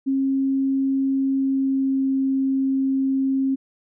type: tone with pitch glide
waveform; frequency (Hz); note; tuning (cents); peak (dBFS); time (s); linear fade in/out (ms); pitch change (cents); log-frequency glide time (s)
sine; 270 to 268.1; C#4 to C4; -45 to +42; -18; 0.06-3.56; 20; -13; 1.14-2.06
effects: none